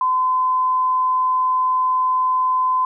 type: tone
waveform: sine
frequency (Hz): 1022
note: C6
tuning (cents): -41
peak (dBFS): -15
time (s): 0.01-2.85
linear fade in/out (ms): 2
effects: none